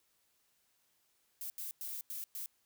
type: noise bursts at uneven times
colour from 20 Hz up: violet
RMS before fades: -42 dBFS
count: 5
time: 1.41-1.5 / 1.58-1.71 / 1.81-2.01 / 2.1-2.24 / 2.35-2.46 s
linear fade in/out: 0 ms
effects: white hiss -75 dBFS RMS until 2.65 s